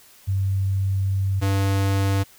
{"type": "tone pair in turn", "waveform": ["sine", "square"], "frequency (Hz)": [96.8, 97.92], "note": ["G2", "G2"], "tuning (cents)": [-21, -1], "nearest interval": "unison", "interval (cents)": 20, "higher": "second", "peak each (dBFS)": -19, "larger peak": "neither", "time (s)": [[0.27, 1.41], [1.41, 2.24]], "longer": "first", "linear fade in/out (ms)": 20, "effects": ["white hiss -51 dBFS RMS until 2.38 s"]}